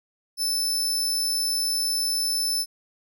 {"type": "tone", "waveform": "sawtooth", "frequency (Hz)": 5274, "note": "E8", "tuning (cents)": 0, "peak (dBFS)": -20, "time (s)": [0.37, 2.66], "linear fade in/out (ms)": 50, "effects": []}